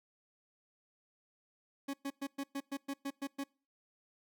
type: tone bursts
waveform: 40% pulse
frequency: 277.2 Hz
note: C#4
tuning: in tune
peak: -35 dBFS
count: 10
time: 1.88-3.44 s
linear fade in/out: 10 ms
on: 57 ms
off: 110 ms
effects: noise-tail reverb RT60 0.4 s tail -26 dB re dry